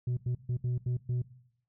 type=tone bursts at uneven times; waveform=sine; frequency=123.47 Hz; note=B2; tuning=in tune; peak=-25 dBFS; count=6; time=0.07-0.17 / 0.26-0.35 / 0.49-0.57 / 0.64-0.78 / 0.86-0.97 / 1.09-1.22 s; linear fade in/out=5 ms; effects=noise-tail reverb RT60 0.7 s tail -19 dB re dry + tanh soft clip ceiling -27 dBFS